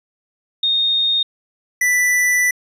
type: tone pair in turn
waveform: sine / square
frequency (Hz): 3692 / 1978.5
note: A#7 / B6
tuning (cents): -17 / +3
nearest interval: major seventh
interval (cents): 1080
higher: first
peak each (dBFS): -14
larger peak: neither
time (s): 0.63-1.23 / 1.81-2.51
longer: second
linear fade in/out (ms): 5
effects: resampled to 32000 Hz + 9-bit